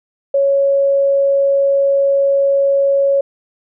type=tone; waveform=sine; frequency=554.4 Hz; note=C#5; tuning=in tune; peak=-10 dBFS; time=0.34-3.21 s; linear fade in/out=5 ms; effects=none